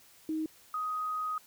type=tone pair in turn; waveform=sine; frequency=314.5 / 1252.6 Hz; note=D#4 / D#6; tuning=+19 / +11 cents; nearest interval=2 octaves; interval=2392 cents; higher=second; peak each=-30 / -31 dBFS; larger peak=first; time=0.29-0.46 / 0.74-1.38 s; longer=second; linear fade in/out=2 ms; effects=white hiss -59 dBFS RMS until 1.46 s